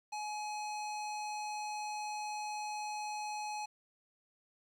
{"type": "tone with low-pass filter", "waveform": "square", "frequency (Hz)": 844, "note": "G#5", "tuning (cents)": 28, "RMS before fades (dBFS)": -40, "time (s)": [0.12, 3.66], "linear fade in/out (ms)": 10, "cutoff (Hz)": 6900, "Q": 1.4, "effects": ["11-bit"]}